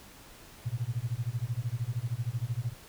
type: tone with tremolo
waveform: sine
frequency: 118.8 Hz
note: A#2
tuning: 33 cents sharp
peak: -26 dBFS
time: 0.65-2.74 s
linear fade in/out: 20 ms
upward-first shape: sine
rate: 13 Hz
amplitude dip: 100%
effects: pink hiss -52 dBFS RMS until 2.88 s